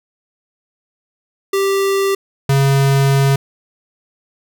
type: tone pair in turn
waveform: square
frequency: 392 / 137.48 Hz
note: G4 / C#3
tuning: 0 / -14 cents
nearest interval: octave + tritone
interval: 1814 cents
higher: first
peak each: -14 / -11 dBFS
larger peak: second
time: 1.53-2.15 / 2.49-3.36 s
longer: second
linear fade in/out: 5 ms
effects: none